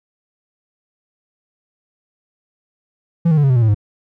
triangle tone with pitch steps, 168 / 156.75 / 146.25 / 136.46 / 127.32 / 118.79 / 110.84 / 103.42 Hz, E3 / D#3 / D3 / C#3 / C3 / A#2 / A2 / G#2, +33 / +13 / -7 / -27 / -47 / +33 / +13 / -7 cents, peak -8 dBFS, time 3.25-3.746 s, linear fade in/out 10 ms, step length 62 ms, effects none

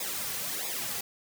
white noise with flanger, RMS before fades -34 dBFS, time 0-1.01 s, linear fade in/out 5 ms, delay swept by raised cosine 0.67 to 3.27 ms, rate 1.5 Hz, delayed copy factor -0.8, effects none

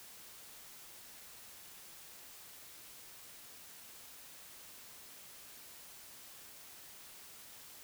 silence, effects white hiss -54 dBFS RMS until 7.83 s

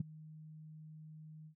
sine tone with ADSR envelope, 155.56 Hz, D#3, in tune, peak -29 dBFS, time 0-1.55 s, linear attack 5 ms, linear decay 13 ms, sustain -21 dB, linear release 90 ms, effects none

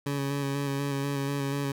20% pulse tone with vibrato, 140 Hz, C#3, 18 cents sharp, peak -23 dBFS, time 0.06-1.72 s, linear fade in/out 5 ms, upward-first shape square, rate 4.1 Hz, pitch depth 19 cents each way, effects none

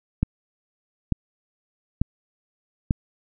click train, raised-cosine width 5 ms, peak -7 dBFS, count 4, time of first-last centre 0.23-2.909 s, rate 1.12 Hz, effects none

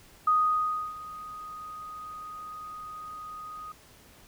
sine tone with ADSR envelope, 1244.5 Hz, D#6, in tune, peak -19 dBFS, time 0.27-3.72 s, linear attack 6 ms, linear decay 660 ms, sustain -19 dB, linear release 3 ms, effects pink hiss -55 dBFS RMS until 4.27 s

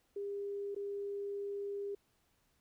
sine tone with dropouts, 402.5 Hz, G4, 46 cents sharp, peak -37 dBFS, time 0.16-1.95 s, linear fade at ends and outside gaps 5 ms, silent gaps 0.748-0.762 s, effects pink hiss -75 dBFS RMS until 2.6 s

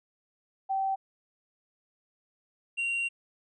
sine / triangle tone pair in turn, 774 / 2758 Hz, G5 / F7, -22 / -22 cents, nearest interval octave + minor seventh, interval 2200 cents, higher second, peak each -26 dBFS, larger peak neither, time 0.69-0.96 / 2.77-3.09 s, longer second, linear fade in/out 20 ms, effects resampled to 22050 Hz

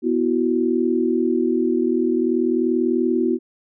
sine chord, B suspended fourth, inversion none, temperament equal, 246.9 / 329.6 / 370 Hz, B3 / E4 / F#4, 0 / 0 / 0 cents, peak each -21 dBFS, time 0.02-3.39 s, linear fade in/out 50 ms, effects none

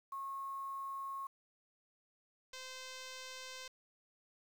sine / 5% pulse tone pair in turn, 1090 / 516.6 Hz, C#6 / C5, -29 / -22 cents, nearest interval octave + minor second, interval 1293 cents, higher first, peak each -40 / -34 dBFS, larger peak second, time 0.12-1.27 / 2.53-3.68 s, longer neither, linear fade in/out 5 ms, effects low-pass 10000 Hz 12 dB/octave + 10-bit

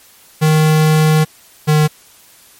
square tone pair in turn, 155.56 / 152.71 Hz, D#3 / D#3, 0 / -32 cents, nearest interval unison, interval 32 cents, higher first, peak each -9 dBFS, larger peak neither, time 0.41-1.25 / 1.67-1.88 s, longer first, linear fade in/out 20 ms, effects white hiss -45 dBFS RMS until 2.59 s + MP3 64 kbps

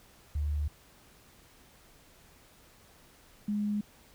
sine tone pair in turn, 74 / 207.7 Hz, D2 / G#3, +14 / 0 cents, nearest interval octave + tritone, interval 1786 cents, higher second, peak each -28 dBFS, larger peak neither, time 0.35-0.68 / 3.48-3.81 s, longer neither, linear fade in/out 5 ms, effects pink hiss -59 dBFS RMS until 4.14 s

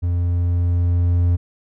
triangle tone with level ramp, 87.31 Hz, F2, in tune, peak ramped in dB -15 to -11 dBFS, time 0.02-1.37 s, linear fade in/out 20 ms, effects none

